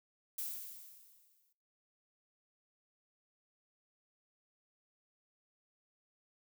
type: noise with exponential decay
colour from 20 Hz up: violet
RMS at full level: -38 dBFS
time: 0.38-1.53 s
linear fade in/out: 5 ms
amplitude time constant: 250 ms
effects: noise-tail reverb RT60 0.6 s tail -23 dB re dry